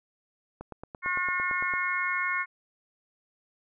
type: click train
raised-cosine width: 1 ms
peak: -25 dBFS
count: 11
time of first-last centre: 0.61-1.737 s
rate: 8.87 Hz
type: harmonic tone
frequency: 360.4 Hz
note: F#4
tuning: 45 cents flat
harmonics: 3 / 4 / 5 / 6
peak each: -32 / -32 / -33 / -30 dBFS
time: 1.02-2.46 s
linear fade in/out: 50 ms
effects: none